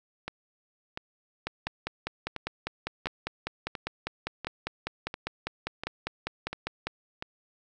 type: two click trains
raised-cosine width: 0.3 ms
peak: -15 / -18 dBFS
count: 28 / 11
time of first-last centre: 1.47-6.87 / 0.28-7.224 s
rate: 5 / 1.44 Hz
effects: none